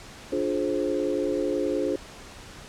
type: chord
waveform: sine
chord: D half-diminished seventh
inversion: none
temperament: just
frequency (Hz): 293.7 / 352.4 / 422.9 / 528.6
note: D4 / F4 / Ab4 / C5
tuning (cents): 0 / +16 / +31 / +18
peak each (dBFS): -29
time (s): 0.32-1.96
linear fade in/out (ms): 5
effects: pink hiss -44 dBFS RMS until 2.68 s + low-pass 8000 Hz 12 dB/octave